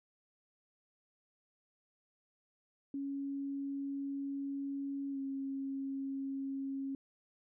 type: tone with pitch glide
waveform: sine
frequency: 277.7 to 272 Hz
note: C#4 to C#4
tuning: +3 to -33 cents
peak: -36 dBFS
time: 2.94-6.95 s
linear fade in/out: 2 ms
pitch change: -36 cents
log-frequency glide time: 5.11-5.18 s
effects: none